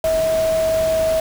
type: tone in noise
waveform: sine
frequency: 643 Hz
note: E5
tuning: 43 cents flat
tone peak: -15 dBFS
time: 0.04-1.2 s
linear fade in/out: 2 ms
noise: pink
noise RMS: -29 dBFS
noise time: 0.04-1.2 s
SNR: +11 dB
effects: none